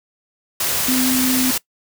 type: tone in noise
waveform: sine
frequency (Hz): 256.3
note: C4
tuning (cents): -36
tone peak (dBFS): -17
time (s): 0.88-1.51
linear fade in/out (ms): 5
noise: white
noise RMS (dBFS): -20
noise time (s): 0.6-1.58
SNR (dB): 0
effects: noise-tail reverb RT60 0.1 s tail -21 dB re dry

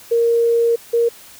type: tone pair in turn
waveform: sine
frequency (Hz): 466.2 / 468.2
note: A#4 / A#4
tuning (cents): 0 / +8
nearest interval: unison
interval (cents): 8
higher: second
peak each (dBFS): -12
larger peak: neither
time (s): 0.11-0.76 / 0.93-1.09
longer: first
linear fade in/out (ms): 10
effects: white hiss -42 dBFS RMS until 1.39 s

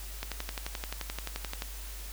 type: click train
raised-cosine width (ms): 0.2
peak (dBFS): -17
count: 17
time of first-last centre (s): 0.23-1.621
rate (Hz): 11.5
effects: added 50 Hz sine -40 dBFS peak until 2.12 s + white hiss -46 dBFS RMS until 2.12 s

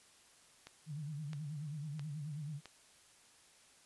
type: click train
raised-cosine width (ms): 0.2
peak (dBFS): -32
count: 4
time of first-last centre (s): 0.67-2.657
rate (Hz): 1.51
type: tone with vibrato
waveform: sine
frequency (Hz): 149.2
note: D3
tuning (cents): +28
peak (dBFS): -40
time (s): 0.86-2.61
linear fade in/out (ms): 50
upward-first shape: sine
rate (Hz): 9.3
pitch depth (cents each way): 110
effects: white hiss -64 dBFS RMS until 3.85 s + resampled to 24000 Hz

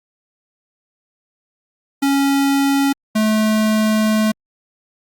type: tone pair in turn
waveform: square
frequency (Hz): 277.2 / 216.3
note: C#4 / A3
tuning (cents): 0 / -29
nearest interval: major third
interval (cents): 429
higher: first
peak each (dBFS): -14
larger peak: neither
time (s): 2.02-2.93 / 3.15-4.32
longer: second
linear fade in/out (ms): 10
effects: Opus 48 kbps

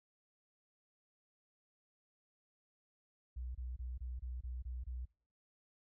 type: tone bursts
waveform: sine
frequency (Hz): 61.9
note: B1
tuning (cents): +5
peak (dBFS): -40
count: 8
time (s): 3.36-5.055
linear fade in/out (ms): 10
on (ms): 190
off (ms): 25
effects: noise-tail reverb RT60 0.5 s tail -25 dB re dry

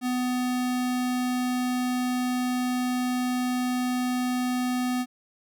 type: tone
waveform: square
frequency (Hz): 250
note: B3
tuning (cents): +21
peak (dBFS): -25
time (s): 0.01-5.06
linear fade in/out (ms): 50
effects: none

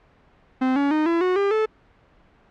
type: tone with pitch steps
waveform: 45% pulse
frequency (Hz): 259 / 282.4 / 308 / 335.9 / 366.3 / 399.4 / 435.6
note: C4 / C#4 / D#4 / E4 / F#4 / G4 / A4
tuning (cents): -17 / +32 / -17 / +33 / -17 / +32 / -17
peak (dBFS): -18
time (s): 0.61-1.66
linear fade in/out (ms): 10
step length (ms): 150
effects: pink hiss -56 dBFS RMS until 2.5 s + low-pass 2000 Hz 12 dB/octave

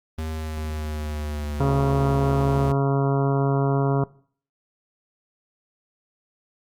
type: tone with pitch glide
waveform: square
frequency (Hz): 79 to 72.86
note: D#2 to D2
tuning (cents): +27 to -13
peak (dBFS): -27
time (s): 0.18-2.72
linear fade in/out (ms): 5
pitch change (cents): -140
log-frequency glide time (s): 0.31-1.77
type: harmonic tone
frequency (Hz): 138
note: C#3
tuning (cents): -7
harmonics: 1 / 2 / 3 / 4 / 5 / 6 / 7 / 8 / 9 / 10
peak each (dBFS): -20 / -27 / -26 / -34 / -30 / -42 / -32 / -37 / -39 / -39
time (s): 1.6-4.04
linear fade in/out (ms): 2
effects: noise-tail reverb RT60 0.5 s tail -21 dB re dry + Opus 24 kbps

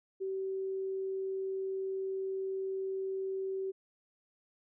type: tone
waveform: sine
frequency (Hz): 383.6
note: G4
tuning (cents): -37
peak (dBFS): -33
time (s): 0.2-3.72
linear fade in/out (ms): 20
effects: none

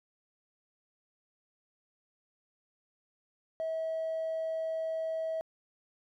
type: tone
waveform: triangle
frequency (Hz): 645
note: E5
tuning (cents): -38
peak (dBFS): -28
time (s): 3.6-5.41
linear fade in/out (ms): 0
effects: tanh soft clip ceiling -28 dBFS

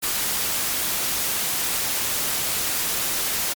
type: noise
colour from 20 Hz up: white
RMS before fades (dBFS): -24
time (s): 0.02-3.54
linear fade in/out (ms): 20
effects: MP3 96 kbps

